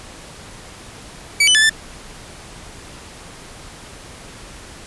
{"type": "tone with pitch steps", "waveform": "sawtooth", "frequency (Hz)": [2286, 3000, 1738, 1768], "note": ["D7", "F#7", "A6", "A6"], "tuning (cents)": [-47, 23, -22, 8], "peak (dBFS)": -7, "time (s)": [1.4, 1.696], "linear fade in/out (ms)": 5, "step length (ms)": 74, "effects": ["pink hiss -38 dBFS RMS until 4.86 s", "resampled to 24000 Hz"]}